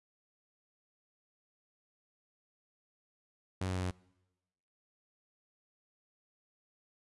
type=tone with pitch steps; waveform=sawtooth; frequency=93.5 / 92.64 / 91.79 / 90.94 Hz; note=F#2 / F#2 / F#2 / F#2; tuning=+19 / +3 / -13 / -29 cents; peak=-29 dBFS; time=3.61-3.91 s; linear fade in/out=5 ms; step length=75 ms; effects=noise-tail reverb RT60 1.0 s tail -24 dB re dry + resampled to 24000 Hz

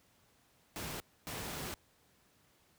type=noise bursts at uneven times; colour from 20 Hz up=pink; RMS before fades=-41 dBFS; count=2; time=0.76-1 / 1.27-1.74 s; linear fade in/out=0 ms; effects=pink hiss -69 dBFS RMS until 2.78 s + high-pass 60 Hz 12 dB/octave

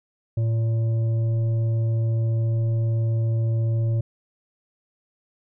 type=tone with frequency modulation; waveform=sine; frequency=112.6 Hz; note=A2; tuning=40 cents sharp; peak=-19 dBFS; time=0.37-4.01 s; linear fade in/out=5 ms; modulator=457 Hz; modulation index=0.22; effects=none

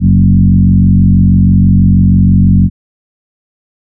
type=tone with frequency modulation; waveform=sine; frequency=137.9 Hz; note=C#3; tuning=9 cents flat; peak=-3 dBFS; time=0-2.7 s; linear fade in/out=50 ms; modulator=46.2 Hz; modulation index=1.8; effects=none

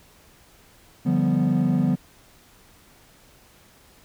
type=chord; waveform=triangle; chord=G dominant seventh; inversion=second; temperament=equal; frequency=146.83 / 174.61 / 196 / 246.9 Hz; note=D3 / F3 / G3 / B3; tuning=0 / 0 / 0 / 0 cents; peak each=-22 / -20 / -23 / -20 dBFS; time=1.05-1.96 s; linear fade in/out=20 ms; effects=tanh soft clip ceiling -11 dBFS + pink hiss -54 dBFS RMS until 4.04 s

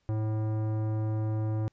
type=tone with tanh clipping; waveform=sine; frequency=108.7 Hz; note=A2; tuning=21 cents flat; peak=-29 dBFS; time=0.09-1.68 s; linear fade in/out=0 ms; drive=16 dB; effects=pink hiss -74 dBFS RMS until 1.72 s + resampled to 16000 Hz

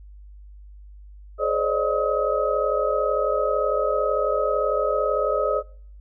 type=tone cluster; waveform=sine; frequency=424.2 / 524 / 577 / 615 / 1271 Hz; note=G#4 / C5 / D5 / D#5 / D#6; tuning=+37 / +2 / -31 / -20 / +36 cents; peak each=-26 dBFS; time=1.38-5.63 s; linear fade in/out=50 ms; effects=noise-tail reverb RT60 0.6 s tail -25 dB re dry + added 50 Hz sine -41 dBFS peak until 6 s

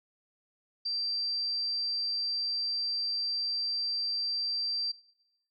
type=tone; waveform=sine; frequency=4699 Hz; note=D8; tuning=in tune; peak=-29 dBFS; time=0.85-4.92 s; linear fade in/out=10 ms; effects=noise-tail reverb RT60 0.9 s tail -21 dB re dry + MP3 48 kbps

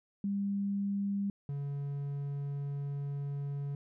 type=tone pair in turn; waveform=sine / triangle; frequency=199.7 / 141.58 Hz; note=G3 / C#3; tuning=+32 / +37 cents; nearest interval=tritone; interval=595 cents; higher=first; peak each=-30 / -32 dBFS; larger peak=first; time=0.24-1.3 / 1.49-3.75 s; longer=second; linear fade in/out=2 ms; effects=none

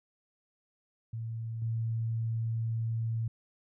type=tone with level steps; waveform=sine; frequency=113.6 Hz; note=A#2; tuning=44 cents flat; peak=-34 / -29 dBFS; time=1.13-3.28 s; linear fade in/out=5 ms; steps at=1.62 s; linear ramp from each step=2 ms; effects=none

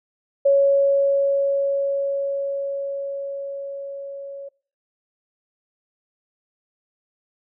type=tone with level ramp; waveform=sine; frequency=556 Hz; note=C#5; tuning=5 cents sharp; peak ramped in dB=-12 to -32 dBFS; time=0.45-4.49 s; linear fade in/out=10 ms; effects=noise-tail reverb RT60 0.5 s tail -25 dB re dry

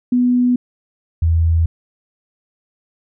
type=tone pair in turn; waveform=sine; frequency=246.9 / 82.39 Hz; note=B3 / E2; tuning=0 / 0 cents; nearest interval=octave + perfect fifth; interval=1900 cents; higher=first; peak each=-11 / -11 dBFS; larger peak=neither; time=0.12-0.56 / 1.22-1.66 s; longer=neither; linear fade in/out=5 ms; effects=none

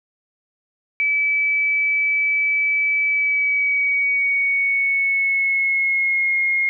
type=tone with pitch glide; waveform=sine; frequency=2300 to 2146 Hz; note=D7 to C7; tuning=-37 to +43 cents; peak=-16 dBFS; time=1-6.69 s; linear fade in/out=0 ms; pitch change=-120 cents; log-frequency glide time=3.07-6.37 s; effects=none

